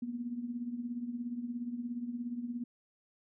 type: tone with tremolo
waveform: sine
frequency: 240.3 Hz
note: B3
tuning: 47 cents flat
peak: -32 dBFS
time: 0.02-2.64 s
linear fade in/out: 5 ms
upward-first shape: triangle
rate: 17 Hz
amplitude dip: 75%
effects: none